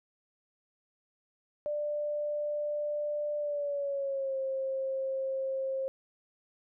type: tone with pitch glide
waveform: sine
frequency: 592 to 533.5 Hz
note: D5 to C5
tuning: +14 to +34 cents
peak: -30 dBFS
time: 1.66-5.88 s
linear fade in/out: 0 ms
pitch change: -180 cents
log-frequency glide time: 3.38-4.37 s
effects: none